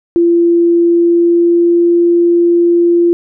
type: tone with pitch glide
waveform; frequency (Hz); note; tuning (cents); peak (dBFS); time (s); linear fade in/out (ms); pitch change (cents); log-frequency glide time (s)
sine; 341.6 to 344.2; F4 to F4; -38 to -25; -6; 0.16-3.13; 0; +13; 0.84-1.96
effects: none